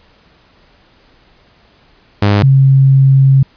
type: tone pair in turn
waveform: sawtooth / sine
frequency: 102.2 / 135.13 Hz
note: G#2 / C#3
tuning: -27 / -44 cents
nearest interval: perfect fourth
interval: 483 cents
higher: second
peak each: -4 dBFS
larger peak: neither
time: 2.22-2.43 / 2.43-3.43 s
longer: second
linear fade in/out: 5 ms
effects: pink hiss -49 dBFS RMS until 3.56 s + resampled to 11025 Hz